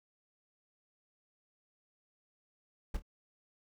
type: noise with echo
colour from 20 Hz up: brown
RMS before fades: -32 dBFS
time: 2.94-2.97 s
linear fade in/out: 5 ms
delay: 26 ms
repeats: 2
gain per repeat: -11 dB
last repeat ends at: 3.022 s
effects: none